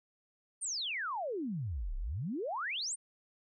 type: exponential two-way sweep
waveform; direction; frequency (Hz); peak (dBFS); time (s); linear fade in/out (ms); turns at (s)
sine; down then up; 9397 to 30.56 to 9397; -34; 0.61-2.96; 20; 1.96
effects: none